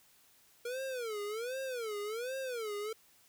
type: tone with vibrato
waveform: square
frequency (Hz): 467.9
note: A#4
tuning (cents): +6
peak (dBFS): -37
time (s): 0.65-2.93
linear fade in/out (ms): 5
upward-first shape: sine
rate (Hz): 1.3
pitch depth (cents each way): 230
effects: white hiss -65 dBFS RMS until 3.28 s